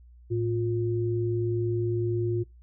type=tone pair together; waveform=sine; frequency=111.19 / 353 Hz; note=A2 / F4; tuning=+19 / +19 cents; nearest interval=octave + minor sixth; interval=2000 cents; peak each=-27 dBFS; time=0.3-2.44 s; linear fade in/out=20 ms; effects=noise-tail reverb RT60 0.2 s tail -24 dB re dry + added 60 Hz sine -49 dBFS peak until 2.62 s